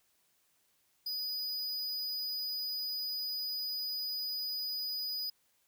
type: tone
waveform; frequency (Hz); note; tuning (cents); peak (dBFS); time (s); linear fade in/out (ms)
square; 4955; D#8; -8; -35; 1.06-5.3; 5
effects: white hiss -73 dBFS RMS until 5.67 s